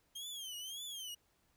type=tone with vibrato; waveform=sawtooth; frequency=3179 Hz; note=G7; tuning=24 cents sharp; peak=-40 dBFS; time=0.15-1.15 s; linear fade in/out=10 ms; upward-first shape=triangle; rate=1.8 Hz; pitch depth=180 cents each way; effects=pink hiss -75 dBFS RMS until 1.56 s